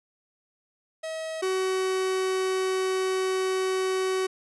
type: tone pair in turn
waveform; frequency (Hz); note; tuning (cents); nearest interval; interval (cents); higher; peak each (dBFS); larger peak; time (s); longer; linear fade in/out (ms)
45% pulse; 640 / 376.5; D#5 / F#4; +49 / +30; major sixth; 919; first; -31 / -24; second; 1.03-1.42 / 1.42-4.27; second; 10
effects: resampled to 24000 Hz + 11-bit